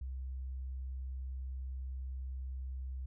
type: tone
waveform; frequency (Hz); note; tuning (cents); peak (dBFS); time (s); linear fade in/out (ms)
sine; 65; C2; -11; -38; 0.01-3.06; 5
effects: none